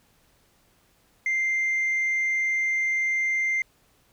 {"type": "tone", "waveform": "sine", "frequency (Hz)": 2093, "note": "C7", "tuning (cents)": 0, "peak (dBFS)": -20, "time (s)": [1.26, 3.62], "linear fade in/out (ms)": 2, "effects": ["tanh soft clip ceiling -20 dBFS", "pink hiss -63 dBFS RMS until 4.12 s"]}